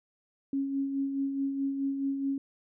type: tone with tremolo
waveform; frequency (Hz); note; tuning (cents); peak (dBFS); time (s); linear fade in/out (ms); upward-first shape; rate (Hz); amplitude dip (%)
sine; 274.6; C#4; -16; -26; 0.53-2.38; 2; sine; 4.7; 45
effects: none